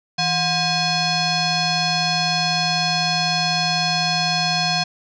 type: tone with frequency modulation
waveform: sine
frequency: 2489 Hz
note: D#7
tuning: in tune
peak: -17 dBFS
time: 0.18-4.84 s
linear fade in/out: 10 ms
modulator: 884 Hz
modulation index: 3.2
effects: none